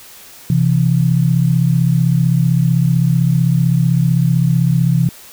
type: tone pair together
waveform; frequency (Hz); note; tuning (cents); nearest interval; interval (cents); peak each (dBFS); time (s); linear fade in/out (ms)
sine; 130.81 / 166.5; C3 / E3; 0 / +18; major third; 418; -13; 0.5-5.09; 2
effects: white hiss -39 dBFS RMS until 5.32 s